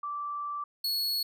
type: tone pair in turn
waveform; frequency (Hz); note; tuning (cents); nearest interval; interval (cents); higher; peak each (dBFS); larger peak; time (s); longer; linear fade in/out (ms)
sine / 45% pulse; 1167 / 4363; D6 / C#8; -11 / -28; octave + major seventh; 2283; second; -32 / -27; second; 0.03-0.64 / 0.84-1.23; first; 5
effects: none

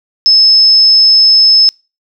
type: tone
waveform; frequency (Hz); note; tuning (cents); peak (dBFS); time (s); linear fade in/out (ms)
sine; 5220; E8; -18; -3; 0.26-1.69; 0
effects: noise-tail reverb RT60 0.3 s tail -26 dB re dry

